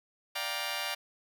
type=chord; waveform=10% pulse; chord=G minor seventh; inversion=second; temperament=just; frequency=588 / 705.6 / 784 / 940.8 Hz; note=D5 / F5 / G5 / Bb5; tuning=+2 / +18 / 0 / +16 cents; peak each=-31 dBFS; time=0.35-0.95 s; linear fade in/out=10 ms; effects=none